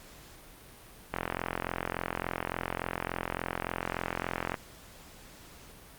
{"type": "click train", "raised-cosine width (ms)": 0.5, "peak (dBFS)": -15, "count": 149, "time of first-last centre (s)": [1.14, 4.542], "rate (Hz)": 43.5, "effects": ["pink hiss -52 dBFS RMS until 5.98 s", "Opus 48 kbps"]}